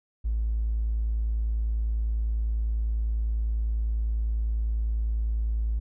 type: tone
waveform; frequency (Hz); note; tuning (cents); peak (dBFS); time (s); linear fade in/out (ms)
triangle; 55; A1; 0; -20; 0.24-5.8; 20
effects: tanh soft clip ceiling -21 dBFS